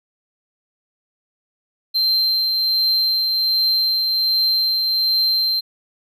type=tone with tremolo; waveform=triangle; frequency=4135 Hz; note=C8; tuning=21 cents flat; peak=-13 dBFS; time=1.94-5.61 s; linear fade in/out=20 ms; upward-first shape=triangle; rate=1.3 Hz; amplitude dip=30%; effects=none